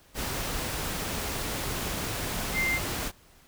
sine tone in noise, 2093 Hz, C7, in tune, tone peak -25 dBFS, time 2.53-2.8 s, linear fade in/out 50 ms, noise pink, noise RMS -32 dBFS, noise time 0.14-3.12 s, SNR +4 dB, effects pink hiss -58 dBFS RMS until 3.47 s

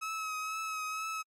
30% pulse tone with vibrato, 1283 Hz, E6, 47 cents flat, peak -32 dBFS, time 0.01-1.23 s, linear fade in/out 20 ms, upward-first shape triangle, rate 2.1 Hz, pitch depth 34 cents each way, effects low-pass 12000 Hz 12 dB/octave + AAC 64 kbps

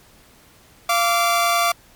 sawtooth tone pair together, 691 / 1162.1 Hz, F5 / D6, -19 / -19 cents, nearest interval major sixth, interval 900 cents, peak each -15 dBFS, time 0.89-1.72 s, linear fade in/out 5 ms, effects pink hiss -51 dBFS RMS until 1.95 s + MP3 96 kbps

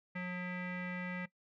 square tone with low-pass filter, 180.1 Hz, F#3, 46 cents flat, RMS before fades -40 dBFS, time 0.15-1.26 s, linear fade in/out 10 ms, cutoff 2100 Hz, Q 6.8, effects noise-tail reverb RT60 0.1 s tail -19 dB re dry

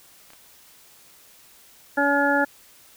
clicks, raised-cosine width 0.3 ms, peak -31 dBFS, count 2, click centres 0.304 / 0.334 s
harmonic tone, 283.6 Hz, C#4, 40 cents sharp, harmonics 1 / 2 / 3 / 5 / 6, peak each -24 / -24 / -24 / -24 / -24 dBFS, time 1.97-2.45 s, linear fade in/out 10 ms
effects white hiss -52 dBFS RMS until 2.96 s

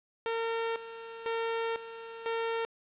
sawtooth tone with tremolo, 456.6 Hz, A#4, 36 cents flat, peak -26 dBFS, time 0.26-2.65 s, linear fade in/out 0 ms, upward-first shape square, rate 1 Hz, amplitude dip 75%, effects resampled to 8000 Hz + 9-bit

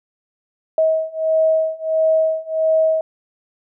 sine beating tone pair, 637 / 638.5 Hz, D#5 / D#5, +41 / +45 cents, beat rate 1.5 Hz, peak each -18 / -17 dBFS, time 0.78-3.01 s, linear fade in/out 2 ms, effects none

